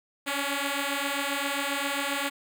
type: beating tone pair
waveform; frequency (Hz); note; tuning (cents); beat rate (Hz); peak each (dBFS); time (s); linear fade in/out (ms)
5% pulse; 277.2 / 284.7; C#4 / C#4; 0 / +46; 7.5; -19; 0.26-2.3; 20
effects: none